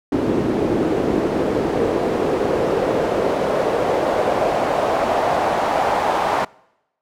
pink noise with band-pass filter sweep, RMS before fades -19 dBFS, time 0.12-6.45 s, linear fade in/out 5 ms, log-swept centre 320 to 830 Hz, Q 2.2, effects noise-tail reverb RT60 0.9 s tail -25 dB re dry

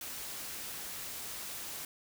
white noise, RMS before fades -42 dBFS, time 0.01-1.85 s, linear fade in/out 2 ms, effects none

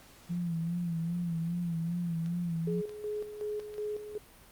sine tone with vibrato, 169.6 Hz, E3, 50 cents sharp, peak -30 dBFS, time 0.29-2.82 s, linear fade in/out 20 ms, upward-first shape sine, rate 2.5 Hz, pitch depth 60 cents each way
clicks, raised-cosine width 0.2 ms, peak -34 dBFS, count 4, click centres 2.261 / 2.894 / 3.6 / 3.741 s
sine tone with tremolo, 420.9 Hz, G#4, 23 cents sharp, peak -32 dBFS, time 2.67-4.18 s, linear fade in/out 5 ms, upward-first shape square, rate 2.7 Hz, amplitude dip 60%
effects pink hiss -56 dBFS RMS until 4.51 s + Opus 48 kbps

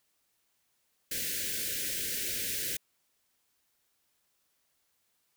white band-stop noise, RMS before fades -34 dBFS, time 1.11-2.77 s, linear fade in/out 5 ms, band 570 to 1500 Hz, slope 96 dB/octave, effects white hiss -75 dBFS RMS until 5.36 s

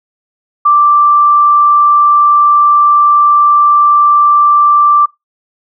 sine tone, 1174.7 Hz, D6, in tune, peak -4 dBFS, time 0.65-5.06 s, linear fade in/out 10 ms, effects noise-tail reverb RT60 0.2 s tail -24 dB re dry

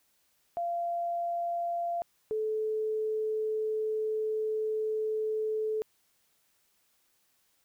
sine tone pair in turn, 689 / 434 Hz, F5 / A4, -24 / -24 cents, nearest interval minor sixth, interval 800 cents, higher first, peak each -29 / -28 dBFS, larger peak second, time 0.57-2.02 / 2.31-5.82 s, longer second, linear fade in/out 0 ms, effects white hiss -71 dBFS RMS until 7.64 s

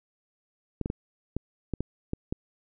clicks, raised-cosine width 3 ms, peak -16 dBFS, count 8, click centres 0.813 / 0.859 / 0.901 / 1.366 / 1.737 / 1.806 / 2.134 / 2.325 s, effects none

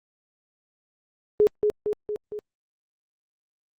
sine tone with echo, 419.8 Hz, G#4, 19 cents sharp, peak -14 dBFS, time 1.4-1.47 s, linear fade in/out 0 ms, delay 230 ms, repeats 4, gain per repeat -4 dB, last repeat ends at 2.39 s, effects Opus 24 kbps

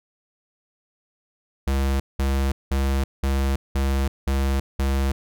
square tone bursts, 67.8 Hz, C#2, 38 cents flat, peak -20 dBFS, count 7, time 1.67-5.12 s, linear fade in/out 5 ms, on 330 ms, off 190 ms, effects none

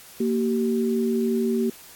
sine tone pair together, 231.5 / 384.6 Hz, A#3 / G4, -12 / -33 cents, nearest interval major sixth, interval 879 cents, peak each -22 / -24 dBFS, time 0.2-1.7 s, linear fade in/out 5 ms, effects white hiss -46 dBFS RMS until 1.95 s + AAC 64 kbps

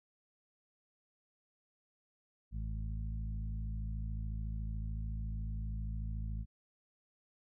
harmonic tone with a mistuned harmonic, 54.1 Hz, A1, 29 cents flat, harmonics 1 / 2 / 3 / 4, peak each -37 / -43 / -48 / -51 dBFS, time 2.51-6.46 s, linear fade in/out 50 ms, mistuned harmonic 1, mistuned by +16 cents, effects none

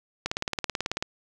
click train, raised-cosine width 0.2 ms, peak -10 dBFS, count 15, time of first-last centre 0.26-1.025 s, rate 18.3 Hz, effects none

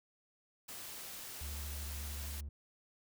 white noise, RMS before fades -47 dBFS, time 0.68-2.41 s, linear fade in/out 10 ms
triangle tone with vibrato, 72 Hz, D2, 34 cents flat, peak -39 dBFS, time 1.41-2.49 s, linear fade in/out 5 ms, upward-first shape triangle, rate 13 Hz, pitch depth 45 cents each way
effects none

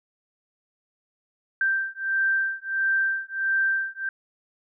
sine beating tone pair, 1568 / 1569.5 Hz, G6 / G6, 0 / +2 cents, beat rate 1.5 Hz, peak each -25 dBFS, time 1.61-4.09 s, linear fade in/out 2 ms, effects none

